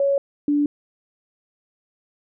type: tone pair in turn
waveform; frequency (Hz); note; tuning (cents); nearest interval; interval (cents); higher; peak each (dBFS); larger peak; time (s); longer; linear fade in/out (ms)
sine; 557 / 291.3; C#5 / D4; +8 / -14; major seventh; 1122; first; -16; neither; 0-0.18 / 0.48-0.66; neither; 2
effects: none